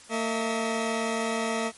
15% pulse tone pair together, 226.9 / 641.8 Hz, A#3 / E5, -47 / -46 cents, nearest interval octave + tritone, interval 1801 cents, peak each -21 / -25 dBFS, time 0.09-1.72 s, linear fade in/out 50 ms, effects white hiss -50 dBFS RMS until 1.77 s + MP3 48 kbps

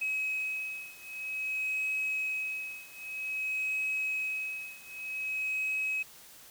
sine beating tone pair, 2550 / 2550.52 Hz, D#7 / D#7, +42 / +42 cents, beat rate 0.52 Hz, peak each -33 / -34 dBFS, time 0.01-6.03 s, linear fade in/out 10 ms, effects tanh soft clip ceiling -26 dBFS + white hiss -53 dBFS RMS until 6.5 s

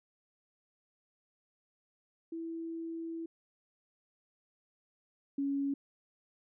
sine tone pair in turn, 329.6 / 278.7 Hz, E4 / C#4, 0 / +9 cents, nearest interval minor third, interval 291 cents, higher first, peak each -37 / -30 dBFS, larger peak second, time 2.32-3.26 / 5.38-5.74 s, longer first, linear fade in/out 5 ms, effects none

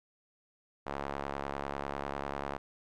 sawtooth tone with band-pass filter, 70.1 Hz, C#2, 20 cents sharp, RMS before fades -38 dBFS, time 0.86-2.58 s, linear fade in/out 10 ms, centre 900 Hz, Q 1.1, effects none

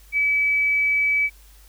sine tone, 2292 Hz, D7, 43 cents flat, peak -17 dBFS, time 0.12-1.3 s, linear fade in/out 50 ms, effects added 50 Hz sine -47 dBFS peak until 1.68 s + white hiss -54 dBFS RMS until 1.68 s

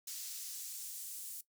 pink noise with high-pass filter sweep, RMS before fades -45 dBFS, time 0.07-1.41 s, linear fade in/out 5 ms, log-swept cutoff 5200 to 8800 Hz, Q 0.96, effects noise-tail reverb RT60 0.1 s tail -17 dB re dry

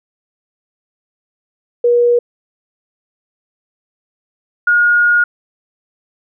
sine tone pair in turn, 480 / 1433.8 Hz, B4 / F6, -49 / +45 cents, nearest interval octave + perfect fifth, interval 1894 cents, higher second, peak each -8 dBFS, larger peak neither, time 1.84-2.19 / 4.67-5.24 s, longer second, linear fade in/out 5 ms, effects none

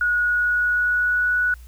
sine tone with pitch glide, 1454 to 1473.4 Hz, F#6 to F#6, -31 to -8 cents, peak -17 dBFS, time 0.01-1.54 s, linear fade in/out 2 ms, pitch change +23 cents, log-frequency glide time 0.22-1.37 s, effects added 60 Hz sine -39 dBFS peak until 1.67 s + white hiss -55 dBFS RMS until 1.67 s

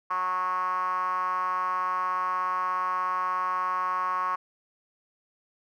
5% pulse tone with band-pass filter, 183.4 Hz, F#3, 15 cents flat, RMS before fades -28 dBFS, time 0.1-4.36 s, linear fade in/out 10 ms, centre 1100 Hz, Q 7.9, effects none

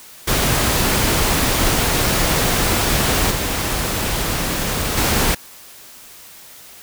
pink noise with level steps, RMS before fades -17 / -21 / -17 dBFS, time 0.27-5.35 s, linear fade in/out 10 ms, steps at 3.3 / 4.96 s, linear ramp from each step 20 ms, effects white hiss -41 dBFS RMS until 6.82 s

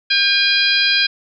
harmonic tone with a mistuned harmonic, 812 Hz, G#5, 39 cents flat, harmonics 2 / 3 / 4 / 5 / 6, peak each -19 / -19 / -19 / -19 / -19 dBFS, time 0.1-1.07 s, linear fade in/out 10 ms, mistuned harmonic 2, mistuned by -29 cents, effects none

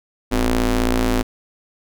sawtooth ring-modulated tone, 114.9 Hz, A#2, 25 cents flat, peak -9 dBFS, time 0.31-1.23 s, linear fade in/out 20 ms, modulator 143 Hz, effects none

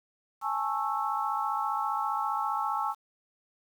sine chord, A major seventh, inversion third, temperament just, 825 / 880 / 1100 / 1320 Hz, G#5 / A5 / C#6 / E6, -12 / 0 / -14 / +2 cents, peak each -33 dBFS, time 0.41-2.95 s, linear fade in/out 50 ms, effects 9-bit

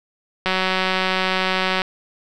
click train, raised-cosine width 0.3 ms, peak -4 dBFS, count 255, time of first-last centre 0.46-1.818 s, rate 187 Hz, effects none

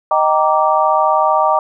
sine chord, Eb major seventh, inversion none, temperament just, 622.3 / 777.8 / 933.4 / 1166.7 Hz, Eb5 / G5 / Bb5 / D6, 0 / -14 / +2 / -12 cents, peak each -16 dBFS, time 0.11-1.59 s, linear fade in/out 2 ms, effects none

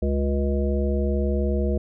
harmonic tone with a mistuned harmonic, 69.3 Hz, C#2, in tune, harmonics 1 / 3 / 5 / 7 / 9, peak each -22 / -27 / -29 / -30 / -32 dBFS, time 0.02-1.78 s, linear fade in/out 5 ms, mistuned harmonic 5, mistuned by +56 cents, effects none

